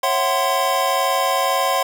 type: tone cluster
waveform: square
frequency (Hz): 545 / 667 / 749 / 1038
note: C#5 / E5 / F#5 / C6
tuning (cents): -29 / +20 / +21 / -14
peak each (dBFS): -24 / -26 / -23 / -21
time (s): 0.03-1.83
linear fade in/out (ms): 5
effects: none